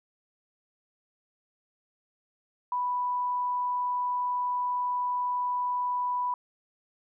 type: tone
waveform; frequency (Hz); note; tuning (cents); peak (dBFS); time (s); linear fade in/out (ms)
sine; 987.8; B5; 0; -26; 2.72-6.34; 2
effects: none